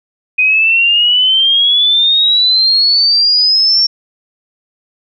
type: exponential sweep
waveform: sine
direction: up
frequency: 2489 to 5500 Hz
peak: -7 dBFS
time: 0.38-3.87 s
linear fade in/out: 10 ms
effects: none